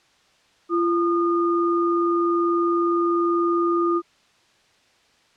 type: tone pair together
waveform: sine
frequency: 342.2 / 1221.1 Hz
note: F4 / D#6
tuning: -35 / -33 cents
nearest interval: octave + minor seventh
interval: 2202 cents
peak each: -19 / -23 dBFS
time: 0.69-4.02 s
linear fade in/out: 50 ms
effects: white hiss -59 dBFS RMS until 5.36 s + low-pass 5000 Hz 12 dB/octave